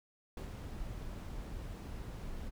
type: noise with ADSR envelope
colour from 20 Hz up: brown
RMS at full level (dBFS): -39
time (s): 0.37-2.51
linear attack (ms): 3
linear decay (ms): 97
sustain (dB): -4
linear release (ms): 32
effects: none